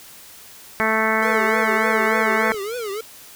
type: harmonic tone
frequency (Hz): 219.9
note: A3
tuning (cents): -1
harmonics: 1 / 2 / 3 / 4 / 5 / 6 / 7 / 8 / 9 / 10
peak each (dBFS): -26 / -26 / -26 / -26 / -26 / -26 / -26 / -26 / -26 / -26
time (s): 0.8-2.52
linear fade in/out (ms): 0
type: tone with vibrato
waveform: square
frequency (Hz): 440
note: A4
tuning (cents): 0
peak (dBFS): -26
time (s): 1.22-3.01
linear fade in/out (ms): 5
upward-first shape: triangle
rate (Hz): 3.4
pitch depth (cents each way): 240
type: clicks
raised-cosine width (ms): 2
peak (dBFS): -28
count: 2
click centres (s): 2.506 / 2.544
effects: white hiss -43 dBFS RMS until 3.35 s